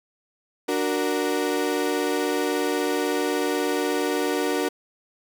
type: chord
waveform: 35% pulse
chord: D augmented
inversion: none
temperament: equal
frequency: 293.7 / 370 / 466.2 Hz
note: D4 / F#4 / A#4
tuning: 0 / 0 / 0 cents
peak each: -25 dBFS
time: 0.68-4.69 s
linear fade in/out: 10 ms
effects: none